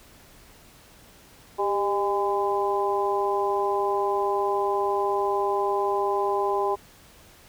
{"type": "harmonic tone with a mistuned harmonic", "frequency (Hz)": 203.5, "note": "G#3", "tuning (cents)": -35, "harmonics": [2, 3, 4, 5], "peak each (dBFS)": [-25, -32, -27, -28], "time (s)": [1.58, 6.76], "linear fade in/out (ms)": 20, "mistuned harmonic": 2, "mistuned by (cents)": -43, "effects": ["pink hiss -52 dBFS RMS until 7.48 s"]}